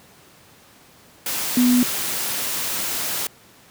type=tone in noise; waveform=sine; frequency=246.9 Hz; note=B3; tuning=in tune; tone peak=-13 dBFS; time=1.57-1.83 s; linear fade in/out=2 ms; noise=white; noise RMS=-25 dBFS; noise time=1.26-3.27 s; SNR=+9 dB; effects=pink hiss -50 dBFS RMS until 3.7 s + high-pass 100 Hz 12 dB/octave